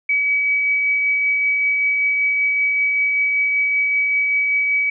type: tone with tremolo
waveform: sine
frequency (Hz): 2277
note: C#7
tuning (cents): +46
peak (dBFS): -14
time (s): 0.09-4.9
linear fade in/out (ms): 5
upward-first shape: triangle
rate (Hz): 5.2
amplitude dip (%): 25
effects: none

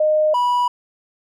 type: tone pair in turn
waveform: sine / triangle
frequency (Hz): 615 / 978.5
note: D#5 / B5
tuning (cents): -20 / -16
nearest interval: minor sixth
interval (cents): 804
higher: second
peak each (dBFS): -13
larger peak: neither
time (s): 0-0.34 / 0.34-0.68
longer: neither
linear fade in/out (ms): 5
effects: none

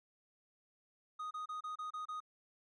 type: tone bursts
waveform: triangle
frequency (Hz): 1244.5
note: D#6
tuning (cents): 0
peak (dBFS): -38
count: 7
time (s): 1.19-2.204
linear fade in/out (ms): 10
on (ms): 120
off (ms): 29
effects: resampled to 22050 Hz

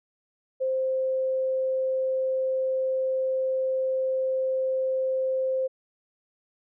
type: tone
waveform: sine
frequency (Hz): 523.3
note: C5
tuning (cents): 0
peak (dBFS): -23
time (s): 0.6-5.68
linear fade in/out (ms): 20
effects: none

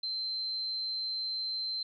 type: tone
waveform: sine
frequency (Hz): 4107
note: C8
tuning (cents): -33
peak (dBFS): -32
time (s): 0.03-1.83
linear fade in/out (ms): 5
effects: none

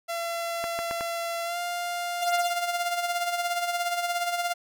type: tone with pitch glide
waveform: sawtooth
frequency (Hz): 678 to 700.3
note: E5 to F5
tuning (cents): +49 to +5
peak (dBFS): -25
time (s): 0.08-2.51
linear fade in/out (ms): 20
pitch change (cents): +56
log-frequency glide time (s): 1.44-1.58
type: clicks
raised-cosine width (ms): 0.5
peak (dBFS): -18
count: 4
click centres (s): 0.641 / 0.79 / 0.911 / 1.009
type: tone with tremolo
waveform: sawtooth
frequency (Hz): 698.5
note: F5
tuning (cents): 0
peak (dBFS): -20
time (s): 2.21-4.54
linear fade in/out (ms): 20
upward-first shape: sine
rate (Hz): 17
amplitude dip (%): 55
effects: none

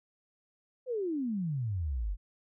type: exponential sweep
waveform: sine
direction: down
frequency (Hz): 528 to 43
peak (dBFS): -30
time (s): 0.86-2.17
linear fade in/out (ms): 50
effects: none

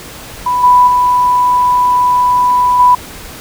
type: tone with level steps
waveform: sine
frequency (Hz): 990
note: B5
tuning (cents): +4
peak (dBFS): -10 / -3 / -7 / -3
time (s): 0.46-2.95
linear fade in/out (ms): 5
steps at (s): 0.63 / 0.87 / 2.79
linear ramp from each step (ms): 10
effects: pink hiss -30 dBFS RMS until 3.4 s

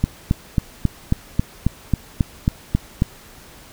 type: click train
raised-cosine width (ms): 5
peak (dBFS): -3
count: 12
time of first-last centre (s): 0.04-3.021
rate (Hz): 3.69
effects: pink hiss -44 dBFS RMS until 3.72 s

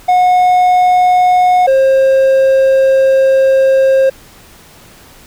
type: tone pair in turn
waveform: triangle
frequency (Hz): 727 / 533.6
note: F#5 / C5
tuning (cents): -31 / +34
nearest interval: perfect fourth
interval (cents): 535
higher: first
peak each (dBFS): -4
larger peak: neither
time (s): 0.08-1.67 / 1.67-4.1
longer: second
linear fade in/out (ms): 10
effects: pink hiss -40 dBFS RMS until 5.26 s

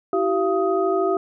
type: tone cluster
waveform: sine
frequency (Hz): 330.9 / 383.8 / 685 / 1254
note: E4 / G4 / F5 / D#6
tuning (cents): +7 / -37 / -34 / +13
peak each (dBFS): -26 / -20 / -24 / -27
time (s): 0.13-1.17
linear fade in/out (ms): 2
effects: none

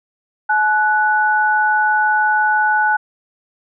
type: tone pair together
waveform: sine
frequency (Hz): 854 / 1480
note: G#5 / F#6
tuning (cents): +48 / 0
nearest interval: minor seventh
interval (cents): 952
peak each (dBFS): -15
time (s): 0.49-2.97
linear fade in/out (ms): 10
effects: none

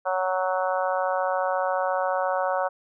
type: harmonic tone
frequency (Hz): 185.7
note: F#3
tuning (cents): +7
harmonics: 3 / 4 / 5 / 6 / 7 / 8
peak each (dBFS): -26 / -28 / -30 / -32 / -33 / -34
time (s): 0.05-2.69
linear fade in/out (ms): 20
effects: none

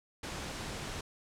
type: noise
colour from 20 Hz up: pink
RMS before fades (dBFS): -40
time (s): 0.23-1.01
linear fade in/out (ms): 5
effects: low-pass 8000 Hz 12 dB/octave

